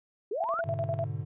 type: linear sweep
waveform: sine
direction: up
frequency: 368.3 to 1480 Hz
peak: -29 dBFS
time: 0.31-0.61 s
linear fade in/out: 5 ms
type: tone with tremolo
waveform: sine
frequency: 667 Hz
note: E5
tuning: 20 cents sharp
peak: -28 dBFS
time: 0.39-1.05 s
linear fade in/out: 10 ms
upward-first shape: square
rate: 10 Hz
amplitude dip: 80%
type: chord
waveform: triangle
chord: G# diminished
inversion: none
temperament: equal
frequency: 103.83 / 123.47 / 146.83 Hz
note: G#2 / B2 / D3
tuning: 0 / 0 / 0 cents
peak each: -33 / -35 / -34 dBFS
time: 0.64-1.25 s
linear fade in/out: 20 ms
effects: resampled to 8000 Hz